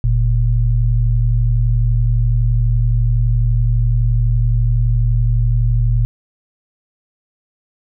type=tone pair together; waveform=sine; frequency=44.67 / 116.54 Hz; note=F1 / A#2; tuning=+40 / 0 cents; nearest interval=octave + perfect fourth; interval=1660 cents; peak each=-14 dBFS; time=0.04-6.05 s; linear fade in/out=0 ms; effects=none